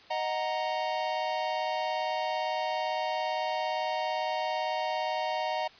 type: chord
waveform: square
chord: D# minor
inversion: none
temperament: equal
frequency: 622.3 / 740 / 932.3 Hz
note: D#5 / F#5 / A#5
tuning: 0 / 0 / 0 cents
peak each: -34 dBFS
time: 0.1-5.68 s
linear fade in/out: 10 ms
effects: white hiss -54 dBFS RMS until 5.79 s + resampled to 11025 Hz